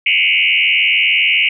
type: tone with frequency modulation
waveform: sine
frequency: 2542 Hz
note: D#7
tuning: 36 cents sharp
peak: -10 dBFS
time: 0.06-1.49 s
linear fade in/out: 5 ms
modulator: 87.2 Hz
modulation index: 4.6
effects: none